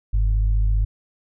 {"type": "tone pair together", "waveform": "sine", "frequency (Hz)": [49, 103.83], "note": ["G1", "G#2"], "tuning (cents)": [0, 0], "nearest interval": "octave + minor second", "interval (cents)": 1300, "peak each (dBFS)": [-16, -26], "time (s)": [0.13, 0.85], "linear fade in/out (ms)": 10, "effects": []}